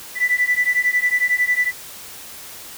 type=beating tone pair; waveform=sine; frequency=1975.5 / 1986.5 Hz; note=B6 / B6; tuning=0 / +10 cents; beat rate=11 Hz; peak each=-18 dBFS; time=0.15-1.72 s; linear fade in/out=50 ms; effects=tanh soft clip ceiling -8 dBFS + white hiss -37 dBFS RMS until 2.77 s